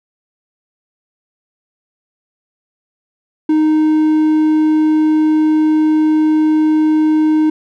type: tone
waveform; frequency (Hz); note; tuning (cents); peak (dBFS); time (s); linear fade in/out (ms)
triangle; 310; D#4; -6; -7; 3.49-7.5; 5
effects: none